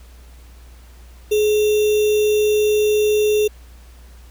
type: tone with sample-and-hold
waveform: sine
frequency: 422.9 Hz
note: G#4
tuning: 31 cents sharp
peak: -13 dBFS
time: 1.31-3.48 s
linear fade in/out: 10 ms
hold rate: 3150 Hz
effects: added 60 Hz sine -40 dBFS peak until 4.3 s + pink hiss -51 dBFS RMS until 4.3 s